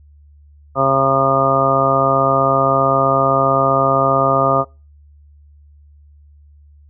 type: harmonic tone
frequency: 135.4 Hz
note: C#3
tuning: 40 cents flat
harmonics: 1 / 2 / 3 / 4 / 5 / 6 / 7 / 8 / 9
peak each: -22 / -24 / -24 / -18 / -18 / -28 / -23 / -26 / -16 dBFS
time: 0.75-4.65 s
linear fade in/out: 50 ms
effects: noise-tail reverb RT60 0.3 s tail -24 dB re dry + added 73 Hz sine -43 dBFS peak until 6.89 s